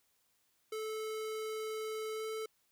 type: tone with pitch glide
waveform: square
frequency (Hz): 435.8 to 438.6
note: A4 to A4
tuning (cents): -17 to -6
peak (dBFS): -38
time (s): 0.72-2.46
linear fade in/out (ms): 5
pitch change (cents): +11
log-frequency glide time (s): 2.14-2.25
effects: white hiss -75 dBFS RMS until 2.71 s